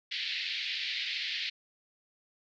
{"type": "band-pass noise", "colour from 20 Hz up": "white", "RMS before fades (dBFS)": -35, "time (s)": [0.11, 1.5], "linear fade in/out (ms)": 10, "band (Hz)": [1900, 4400], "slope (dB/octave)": 48, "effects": []}